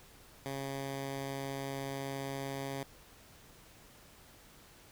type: tone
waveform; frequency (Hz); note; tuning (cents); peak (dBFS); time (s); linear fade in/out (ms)
10% pulse; 136.9; C#3; -21; -29; 0.46-2.83; 0
effects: pink hiss -58 dBFS RMS until 4.91 s